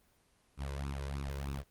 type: tone with flanger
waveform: sawtooth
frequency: 69.3 Hz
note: C#2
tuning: in tune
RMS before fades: -37 dBFS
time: 0.57-1.64 s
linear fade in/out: 50 ms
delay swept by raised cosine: 0.75 to 2.05 ms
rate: 3.2 Hz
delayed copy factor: +0.7
effects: pink hiss -70 dBFS RMS until 1.7 s + Opus 24 kbps